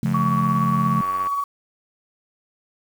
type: chord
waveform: sine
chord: Db augmented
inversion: none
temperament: just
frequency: 138.59 / 173.24 / 216.5 Hz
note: Db3 / F3 / A3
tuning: 0 / -14 / -28 cents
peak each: -23 dBFS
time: 0.03-1.01 s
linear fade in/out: 2 ms
type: click train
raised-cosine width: 0.5 ms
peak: -20 dBFS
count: 114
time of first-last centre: 0.06-1.27 s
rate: 93.4 Hz
type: tone with tremolo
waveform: sine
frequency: 1129 Hz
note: C#6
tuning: 31 cents sharp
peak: -19 dBFS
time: 0.14-1.44 s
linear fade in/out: 5 ms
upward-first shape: sine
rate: 17 Hz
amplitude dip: 35%
effects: 7-bit